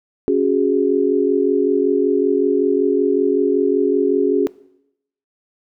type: chord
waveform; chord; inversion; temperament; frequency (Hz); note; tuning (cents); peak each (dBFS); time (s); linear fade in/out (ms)
sine; C# suspended fourth; none; equal; 277.2 / 370 / 415.3; C#4 / F#4 / G#4; 0 / 0 / 0; -19 / -17 / -17; 0.28-4.47; 0
effects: noise-tail reverb RT60 0.8 s tail -21 dB re dry